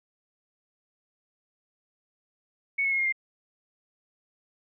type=tone with pitch steps; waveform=sine; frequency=2217 / 2189 / 2161 / 2134 / 2107 Hz; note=C#7 / C#7 / C#7 / C7 / C7; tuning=0 / -22 / -45 / +34 / +12 cents; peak=-23 dBFS; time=2.78-3.125 s; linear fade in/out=10 ms; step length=69 ms; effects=none